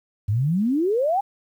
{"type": "exponential sweep", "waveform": "sine", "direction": "up", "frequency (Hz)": [96.2, 830.6], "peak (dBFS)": -18, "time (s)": [0.28, 1.21], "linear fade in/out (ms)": 10, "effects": ["9-bit"]}